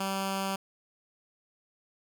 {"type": "tone with notch filter", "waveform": "10% pulse", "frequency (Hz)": 193.8, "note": "G3", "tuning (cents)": -20, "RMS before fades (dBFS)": -32, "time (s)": [0, 0.56], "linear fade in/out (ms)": 5, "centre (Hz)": 440, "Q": 1.7, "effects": []}